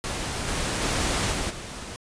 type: noise with level steps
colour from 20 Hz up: pink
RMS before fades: -30 / -27 / -25 / -28 / -37 dBFS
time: 0.04-1.96 s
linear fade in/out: 0 ms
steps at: 0.47 / 0.81 / 1.31 / 1.49 s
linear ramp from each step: 20 ms
effects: resampled to 22050 Hz